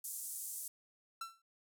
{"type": "band-pass noise", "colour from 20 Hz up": "pink", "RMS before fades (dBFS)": -44, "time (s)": [0.04, 0.68], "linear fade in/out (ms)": 5, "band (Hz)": [7900, 14000], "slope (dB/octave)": 24}
{"type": "tone with exponential decay", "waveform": "45% pulse", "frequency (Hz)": 1344, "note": "E6", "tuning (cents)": 33, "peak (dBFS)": -38, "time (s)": [1.21, 1.42], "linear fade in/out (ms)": 5, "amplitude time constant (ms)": 44}
{"effects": []}